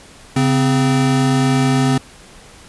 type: tone pair together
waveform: square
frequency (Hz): 137 / 258.6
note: C#3 / C4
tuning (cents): -20 / -20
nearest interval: major seventh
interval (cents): 1100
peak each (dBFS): -16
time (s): 0.36-1.98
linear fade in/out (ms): 5
effects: pink hiss -42 dBFS RMS until 2.68 s + resampled to 24000 Hz